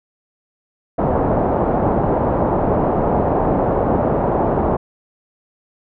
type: low-pass noise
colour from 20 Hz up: white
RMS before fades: -17 dBFS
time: 0.98-4.77 s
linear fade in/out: 10 ms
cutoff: 810 Hz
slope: 24 dB/octave
effects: none